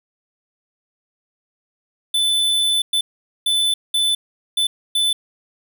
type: tone bursts at uneven times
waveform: square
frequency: 3509 Hz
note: A7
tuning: 5 cents flat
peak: -16 dBFS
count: 6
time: 2.14-2.82 / 2.93-3.01 / 3.46-3.74 / 3.94-4.15 / 4.57-4.67 / 4.95-5.13 s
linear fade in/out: 5 ms
effects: none